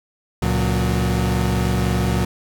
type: tone cluster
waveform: 35% pulse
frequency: 69.8 / 116.1 / 181.7 Hz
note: C#2 / A#2 / F#3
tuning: +13 / -7 / -31 cents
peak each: -20 dBFS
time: 0.42-2.25 s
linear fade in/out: 5 ms
effects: none